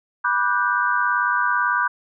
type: chord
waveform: sine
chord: G major seventh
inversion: first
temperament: just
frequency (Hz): 980 / 1176 / 1470 / 1568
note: B5 / D6 / F#6 / G6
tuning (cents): -14 / +2 / -12 / 0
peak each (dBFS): -23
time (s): 0.24-1.88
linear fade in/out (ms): 10
effects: none